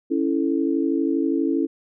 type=chord; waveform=sine; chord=A major; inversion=first; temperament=equal; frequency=277.2 / 329.6 / 440 Hz; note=C#4 / E4 / A4; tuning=0 / 0 / 0 cents; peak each=-22 / -22 / -28 dBFS; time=0.1-1.67 s; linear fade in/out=20 ms; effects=none